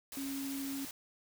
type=tone in noise; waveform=sine; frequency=274.1 Hz; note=C#4; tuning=19 cents flat; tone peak=-37 dBFS; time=0.17-0.85 s; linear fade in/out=2 ms; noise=white; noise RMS=-45 dBFS; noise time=0.12-0.91 s; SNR=+5 dB; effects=none